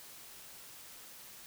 silence, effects white hiss -52 dBFS RMS until 1.46 s

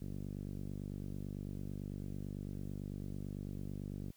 5% pulse tone with low-pass filter, 49 Hz, G1, in tune, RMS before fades -43 dBFS, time 0-4.12 s, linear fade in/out 20 ms, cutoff 200 Hz, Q 1, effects white hiss -69 dBFS RMS until 4.16 s

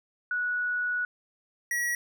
sine / square tone pair in turn, 1468 / 1919.2 Hz, F#6 / A#6, -14 / +50 cents, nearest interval perfect fourth, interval 464 cents, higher second, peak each -26 / -27 dBFS, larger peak first, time 0.31-1.05 / 1.71-1.95 s, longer first, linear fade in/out 2 ms, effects none

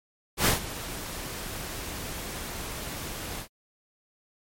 pink noise with ADSR envelope, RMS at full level -20 dBFS, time 0.37-3.48 s, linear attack 94 ms, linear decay 130 ms, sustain -16 dB, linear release 86 ms, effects MP3 64 kbps

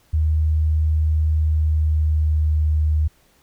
sine tone with pitch glide, 77.78 to 76.8 Hz, D#2 to D#2, 0 to -22 cents, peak -15 dBFS, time 0.13-3.08 s, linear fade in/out 10 ms, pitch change -22 cents, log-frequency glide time 1.33-2.63 s, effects pink hiss -58 dBFS RMS until 3.42 s

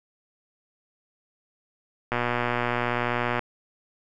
click train, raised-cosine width 0.5 ms, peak -10 dBFS, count 155, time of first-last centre 2.12-3.393 s, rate 121 Hz, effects none

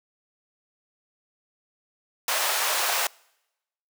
pink high-pass noise, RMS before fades -25 dBFS, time 2.28-3.07 s, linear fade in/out 2 ms, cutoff 630 Hz, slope 24 dB/octave, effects noise-tail reverb RT60 0.9 s tail -26 dB re dry

